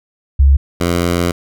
sine / 10% pulse tone pair in turn, 68.9 / 86.81 Hz, C#2 / F2, -10 / -10 cents, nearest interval major third, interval 400 cents, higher second, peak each -5 dBFS, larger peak neither, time 0.39-0.57 / 0.8-1.32 s, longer second, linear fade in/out 10 ms, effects none

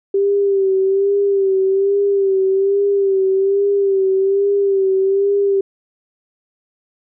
sine tone with vibrato, 392 Hz, G4, in tune, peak -12 dBFS, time 0.14-5.61 s, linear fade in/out 5 ms, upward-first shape sine, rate 1.2 Hz, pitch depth 46 cents each way, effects none

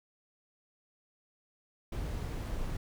brown noise, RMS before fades -36 dBFS, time 1.92-2.77 s, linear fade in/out 5 ms, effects none

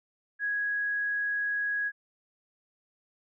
sine tone, 1661.2 Hz, G#6, in tune, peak -27 dBFS, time 0.39-1.92 s, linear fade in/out 50 ms, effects none

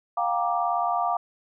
sine chord, G minor seventh, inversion third, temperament just, 705.6 / 784 / 940.8 / 1176 Hz, F5 / G5 / Bb5 / D6, +18 / 0 / +16 / +2 cents, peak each -25 / -30 / -30 / -28 dBFS, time 0.17-1.17 s, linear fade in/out 5 ms, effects none

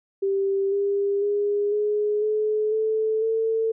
sine tone with pitch steps, 392 / 400.7 / 409.6 / 418.7 / 428 / 437.5 / 447.2 Hz, G4 / G4 / G#4 / G#4 / A4 / A4 / A4, 0 / +38 / -24 / +14 / -48 / -10 / +28 cents, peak -20 dBFS, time 0.22-3.72 s, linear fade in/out 10 ms, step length 500 ms, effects none

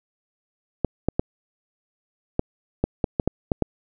clicks, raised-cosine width 2 ms, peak -6 dBFS, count 10, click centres 0.847 / 1.086 / 1.195 / 2.394 / 2.84 / 3.042 / 3.198 / 3.276 / 3.518 / 3.623 s, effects none

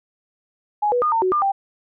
sine tone with pitch steps, 835 / 489.6 / 1222 / 907 / 371.6 / 1200 / 786 Hz, G#5 / B4 / D#6 / A#5 / F#4 / D6 / G5, +9 / -15 / -32 / -48 / +7 / +37 / +4 cents, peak -16 dBFS, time 0.82-1.52 s, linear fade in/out 10 ms, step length 100 ms, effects none

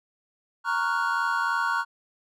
triangle chord, Gb major seventh, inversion first, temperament equal, 932.3 / 1108.7 / 1396.9 / 1480 Hz, Bb5 / Db6 / F6 / Gb6, 0 / 0 / 0 / 0 cents, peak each -27 dBFS, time 0.64-1.85 s, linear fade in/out 50 ms, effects none

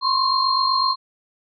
sine tone cluster, 1038 / 1086 / 4202 Hz, C6 / C#6 / C8, -14 / -36 / +7 cents, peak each -21 dBFS, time 0.01-0.96 s, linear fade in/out 50 ms, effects none

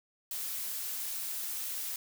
blue noise, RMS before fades -37 dBFS, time 0.31-1.96 s, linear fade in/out 2 ms, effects none

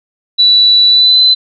sine tone with pitch glide, 3951 to 4032 Hz, B7 to B7, 0 to +35 cents, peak -4 dBFS, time 0.38-1.35 s, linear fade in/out 20 ms, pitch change +35 cents, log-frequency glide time 0.88-1.21 s, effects none

